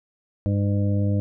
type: harmonic tone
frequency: 101 Hz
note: G#2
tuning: 48 cents flat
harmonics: 1 / 2 / 3 / 5 / 6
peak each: -20 / -26 / -30 / -34 / -36 dBFS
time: 0.46-1.2 s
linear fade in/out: 0 ms
effects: none